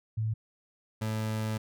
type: tone pair in turn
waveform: sine / 30% pulse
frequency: 110 / 109.24 Hz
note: A2 / A2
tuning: 0 / -12 cents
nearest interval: unison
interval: 12 cents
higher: first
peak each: -27 dBFS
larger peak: neither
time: 0.17-0.34 / 1.01-1.58 s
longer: second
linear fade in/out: 10 ms
effects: none

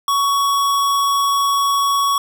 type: tone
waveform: square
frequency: 1119 Hz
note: C#6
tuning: 16 cents sharp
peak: -15 dBFS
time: 0.08-2.18 s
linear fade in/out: 2 ms
effects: none

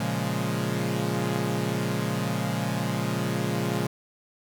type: chord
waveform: sawtooth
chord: Bb minor seventh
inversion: none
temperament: equal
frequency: 116.54 / 138.59 / 174.61 / 207.7 Hz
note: Bb2 / Db3 / F3 / Ab3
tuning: 0 / 0 / 0 / 0 cents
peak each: -27 dBFS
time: 0-3.87 s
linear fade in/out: 5 ms
effects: none

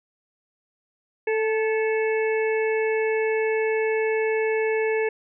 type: harmonic tone with a mistuned harmonic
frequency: 440 Hz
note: A4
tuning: in tune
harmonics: 1 / 2 / 4 / 5 / 6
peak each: -21 / -33 / -32 / -32 / -36 dBFS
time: 1.27-5.09 s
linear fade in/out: 5 ms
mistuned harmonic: 4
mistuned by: -33 cents
effects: none

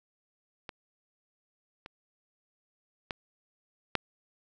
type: clicks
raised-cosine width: 0.3 ms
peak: -23 / -27 / -17 / -9 dBFS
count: 4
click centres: 0.692 / 1.861 / 3.108 / 3.953 s
effects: none

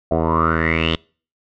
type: tone with low-pass filter sweep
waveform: 10% pulse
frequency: 81.2 Hz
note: E2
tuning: 26 cents flat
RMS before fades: -18 dBFS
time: 0.11-0.96 s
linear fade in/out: 5 ms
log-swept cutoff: 660 to 3400 Hz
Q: 9.3
effects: noise-tail reverb RT60 0.4 s tail -26 dB re dry

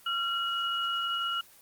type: tone pair together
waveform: sine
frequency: 1372.6 / 2900 Hz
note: F6 / F#7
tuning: -30 / -35 cents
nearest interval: octave + minor second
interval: 1295 cents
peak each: -30 / -31 dBFS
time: 0.06-1.41 s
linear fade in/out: 5 ms
effects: white hiss -56 dBFS RMS until 1.61 s + Opus 24 kbps

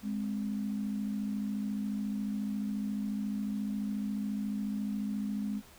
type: tone pair together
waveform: sine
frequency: 207.4 / 261.6 Hz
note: G#3 / C4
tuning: -2 / 0 cents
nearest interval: major third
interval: 402 cents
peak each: -32 / -39 dBFS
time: 0.02-5.62 s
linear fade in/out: 50 ms
effects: pink hiss -56 dBFS RMS until 5.78 s

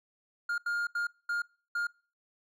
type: tone bursts at uneven times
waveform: triangle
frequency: 1413 Hz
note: F6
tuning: 20 cents sharp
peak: -27 dBFS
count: 5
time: 0.49-0.58 / 0.66-0.87 / 0.95-1.07 / 1.29-1.42 / 1.75-1.87 s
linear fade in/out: 5 ms
effects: noise-tail reverb RT60 0.4 s tail -25 dB re dry

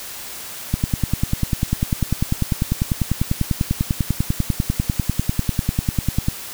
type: click train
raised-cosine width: 5 ms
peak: -5 dBFS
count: 57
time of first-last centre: 0.74-6.285 s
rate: 10.1 Hz
effects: white hiss -33 dBFS RMS until 6.53 s

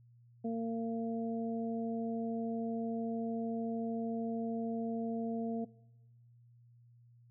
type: harmonic tone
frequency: 228.3 Hz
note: A#3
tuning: 36 cents flat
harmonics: 1 / 2 / 3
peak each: -34 / -40 / -44 dBFS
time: 0.44-5.65 s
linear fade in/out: 10 ms
effects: noise-tail reverb RT60 1.0 s tail -21 dB re dry + added 119 Hz sine -59 dBFS peak until 7.3 s

